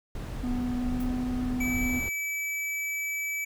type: noise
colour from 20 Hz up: brown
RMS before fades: -34 dBFS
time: 0.15-2.09 s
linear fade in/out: 2 ms
type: tone with pitch glide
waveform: triangle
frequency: 246.9 to 250.2 Hz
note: B3 to B3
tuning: 0 to +23 cents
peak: -26 dBFS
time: 0.43-2 s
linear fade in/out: 10 ms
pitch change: +23 cents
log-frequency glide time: 0.69-1.08 s
type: noise with exponential decay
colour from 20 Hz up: violet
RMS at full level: -42 dBFS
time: 1-1.14 s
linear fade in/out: 5 ms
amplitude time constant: 29 ms
type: tone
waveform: square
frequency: 2300 Hz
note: D7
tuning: 37 cents flat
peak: -30 dBFS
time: 1.6-3.45 s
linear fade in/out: 10 ms
effects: none